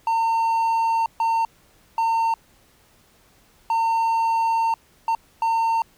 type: tone bursts at uneven times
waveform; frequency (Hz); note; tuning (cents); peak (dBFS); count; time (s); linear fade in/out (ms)
triangle; 909; A#5; -44; -16; 6; 0.07-1.06 / 1.2-1.45 / 1.98-2.34 / 3.7-4.74 / 5.08-5.15 / 5.42-5.82; 2
effects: pink hiss -57 dBFS RMS until 5.97 s